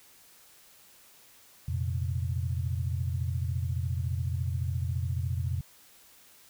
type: chord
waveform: sine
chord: F suspended fourth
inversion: none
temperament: equal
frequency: 87.31 / 116.54 / 130.81 Hz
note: F2 / Bb2 / C3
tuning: 0 / 0 / 0 cents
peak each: -30 / -34 / -34 dBFS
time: 1.68-5.61 s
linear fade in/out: 5 ms
effects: white hiss -57 dBFS RMS until 6.49 s